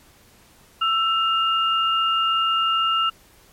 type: tone pair together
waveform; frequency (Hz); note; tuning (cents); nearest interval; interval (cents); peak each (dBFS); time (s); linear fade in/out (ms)
sine; 1328.9 / 2824; E6 / F7; +14 / +19; octave + minor second; 1305; -19 / -22; 0.81-3.1; 10
effects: pink hiss -53 dBFS RMS until 3.52 s + MP3 64 kbps